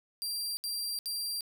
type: tone bursts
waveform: sawtooth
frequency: 4730 Hz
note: D8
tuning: 12 cents sharp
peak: -30 dBFS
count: 3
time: 0.22-1.408 s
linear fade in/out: 0 ms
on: 350 ms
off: 69 ms
effects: none